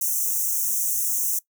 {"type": "high-pass noise", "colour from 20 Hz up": "white", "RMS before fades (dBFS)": -24, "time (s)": [0.01, 1.39], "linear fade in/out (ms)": 5, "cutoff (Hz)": 5800, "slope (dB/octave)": 96, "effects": ["noise-tail reverb RT60 0.1 s tail -20 dB re dry"]}